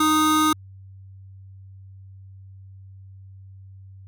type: tone pair together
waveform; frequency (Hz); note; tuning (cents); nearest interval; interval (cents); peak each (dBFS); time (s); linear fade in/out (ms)
square; 308.8 / 1243; D#4 / D#6; -13 / -2; 2 octaves; 2411; -20; 0-0.53; 5
effects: added 96 Hz sine -41 dBFS peak until 4.07 s